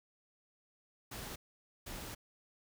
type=noise bursts at uneven times; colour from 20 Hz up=pink; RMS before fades=-45 dBFS; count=2; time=1.11-1.36 / 1.86-2.15 s; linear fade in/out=10 ms; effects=none